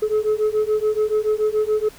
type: beating tone pair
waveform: sine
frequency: 424.9 / 431.9 Hz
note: G#4 / A4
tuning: +40 / -32 cents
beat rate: 7 Hz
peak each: -18 dBFS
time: 0.02-1.89 s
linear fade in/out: 10 ms
effects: tanh soft clip ceiling -14 dBFS + pink hiss -45 dBFS RMS until 1.98 s